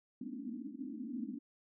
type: band-pass noise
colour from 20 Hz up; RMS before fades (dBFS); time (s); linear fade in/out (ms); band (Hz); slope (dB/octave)
white; -43; 0.21-1.39; 5; 210 to 300; 96
effects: none